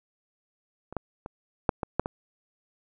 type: clicks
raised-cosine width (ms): 1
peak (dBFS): -26 / -15 / -23 / -6 / -15 / -8 / -16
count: 7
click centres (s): 0.926 / 0.967 / 1.261 / 1.692 / 1.832 / 1.996 / 2.059
effects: none